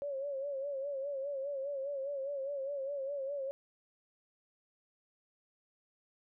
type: tone with vibrato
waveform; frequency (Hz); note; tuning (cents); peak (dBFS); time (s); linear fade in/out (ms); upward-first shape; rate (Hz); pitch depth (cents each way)
sine; 554.4; C#5; 0; -35; 0.02-3.51; 0; sine; 4.9; 73
effects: none